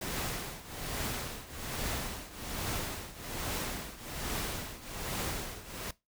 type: noise with tremolo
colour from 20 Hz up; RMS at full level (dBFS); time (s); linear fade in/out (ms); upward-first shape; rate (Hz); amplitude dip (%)
pink; -34; 0.01-5.91; 5; triangle; 1.2; 85
effects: noise-tail reverb RT60 0.2 s tail -19 dB re dry